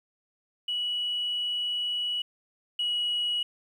sine tone pair in turn, 2935 / 2915 Hz, F#7 / F#7, -15 / -26 cents, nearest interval unison, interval 11 cents, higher first, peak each -26 / -24 dBFS, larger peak second, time 0.68-2.22 / 2.79-3.43 s, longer first, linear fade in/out 5 ms, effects tanh soft clip ceiling -22 dBFS + 10-bit

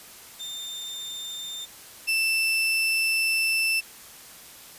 35% pulse tone pair in turn, 3607 / 2659 Hz, A7 / E7, +42 / +14 cents, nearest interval perfect fourth, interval 528 cents, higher first, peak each -31 / -20 dBFS, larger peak second, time 0.39-1.66 / 2.07-3.81 s, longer second, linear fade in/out 20 ms, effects white hiss -46 dBFS RMS until 4.78 s + resampled to 32000 Hz

